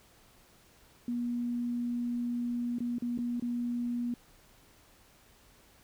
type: tone with dropouts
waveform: sine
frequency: 240.5 Hz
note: B3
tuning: 46 cents flat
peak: -30 dBFS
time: 1.08-4.14 s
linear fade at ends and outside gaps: 2 ms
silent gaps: 2.785-2.804 / 2.984-3.022 / 3.177-3.187 / 3.398-3.423 s
effects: pink hiss -61 dBFS RMS until 5.83 s